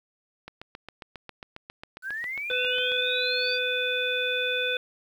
click train, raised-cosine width 0.3 ms, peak -23 dBFS, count 19, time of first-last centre 0.48-2.919 s, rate 7.38 Hz
sine linear sweep, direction up, 1470 to 4741 Hz, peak -30 dBFS, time 2.02-3.59 s, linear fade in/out 50 ms
harmonic tone, 500 Hz, B4, 21 cents sharp, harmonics 1 / 3 / 5 / 7, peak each -30 / -30 / -30 / -30 dBFS, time 2.5-4.77 s, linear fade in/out 2 ms
effects 9-bit

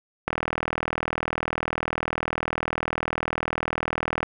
click train, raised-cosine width 0.5 ms, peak -9 dBFS, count 159, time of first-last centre 0.28-4.23 s, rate 40 Hz, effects none

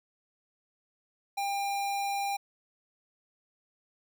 square tone, 799 Hz, G5, 33 cents sharp, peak -30 dBFS, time 1.37-2.37 s, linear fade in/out 10 ms, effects none

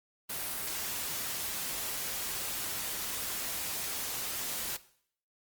white noise, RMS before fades -36 dBFS, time 0.29-4.77 s, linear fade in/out 10 ms, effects noise-tail reverb RT60 0.6 s tail -17 dB re dry + Opus 32 kbps

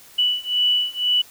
sine beating tone pair, 2960 / 2962 Hz, F#7 / F#7, 0 / +1 cents, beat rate 2 Hz, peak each -21 / -20 dBFS, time 0.18-1.22 s, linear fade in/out 10 ms, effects white hiss -47 dBFS RMS until 1.3 s

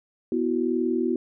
sine chord, B suspended fourth, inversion none, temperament equal, 246.9 / 329.6 / 370 Hz, B3 / E4 / F#4, 0 / 0 / 0 cents, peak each -26 dBFS, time 0.32-1.16 s, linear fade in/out 2 ms, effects none

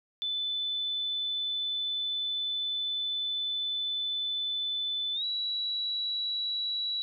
sine tone with pitch glide, 3508 to 3915 Hz, A7 to B7, -6 to -16 cents, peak -29 dBFS, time 0.22-7.02 s, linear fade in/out 0 ms, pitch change +190 cents, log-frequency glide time 5.14-5.24 s, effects none

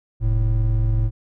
triangle tone pair together, 43.65 / 110 Hz, F1 / A2, 0 / 0 cents, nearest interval octave + major third, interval 1600 cents, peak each -17 dBFS, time 0.2-1.11 s, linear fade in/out 50 ms, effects none

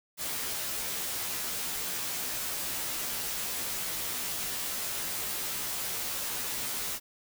white noise with comb filter, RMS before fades -34 dBFS, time 0.17-7 s, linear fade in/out 50 ms, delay 14 ms, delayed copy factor -0.9, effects none

